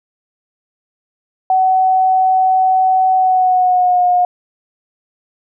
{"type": "tone with pitch glide", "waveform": "sine", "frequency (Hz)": [752, 718], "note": ["F#5", "F5"], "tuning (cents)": [28, 48], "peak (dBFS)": -9, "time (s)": [1.5, 4.25], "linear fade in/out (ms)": 2, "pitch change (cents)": -80, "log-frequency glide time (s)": [3.13, 4.05], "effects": []}